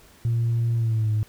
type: tone with pitch glide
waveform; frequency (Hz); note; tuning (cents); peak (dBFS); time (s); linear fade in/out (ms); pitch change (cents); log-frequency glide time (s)
sine; 116.54 to 107.49; A#2 to A2; 0 to -40; -18; 0.25-1.23; 0; -140; 0.75-1.11
effects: tanh soft clip ceiling -17 dBFS + pink hiss -53 dBFS RMS until 1.28 s